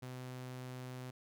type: tone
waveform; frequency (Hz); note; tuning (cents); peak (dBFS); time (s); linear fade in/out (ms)
sawtooth; 127.2; C3; -48; -40; 0.02-1.11; 10
effects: none